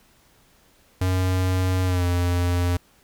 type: tone with pitch glide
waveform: square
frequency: 92.5 to 88.17 Hz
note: F#2 to F2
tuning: 0 to +17 cents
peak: -20 dBFS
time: 1.01-2.77 s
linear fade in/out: 5 ms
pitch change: -83 cents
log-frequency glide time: 1.85-2.05 s
effects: pink hiss -58 dBFS RMS until 3.03 s